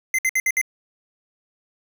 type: tone bursts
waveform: square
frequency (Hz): 2069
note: C7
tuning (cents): -20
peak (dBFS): -18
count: 5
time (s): 0.14-0.614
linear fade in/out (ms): 2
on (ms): 46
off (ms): 61
effects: none